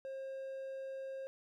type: tone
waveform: triangle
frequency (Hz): 535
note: C5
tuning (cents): +38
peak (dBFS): -39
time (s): 0.05-1.27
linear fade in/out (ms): 0
effects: none